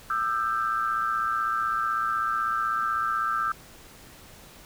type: tone cluster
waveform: sine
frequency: 1213 / 1329 / 1571 Hz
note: D#6 / E6 / G6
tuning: -44 / +14 / +3 cents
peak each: -29 / -26 / -32 dBFS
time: 0.1-3.52 s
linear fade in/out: 2 ms
effects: pink hiss -49 dBFS RMS until 4.65 s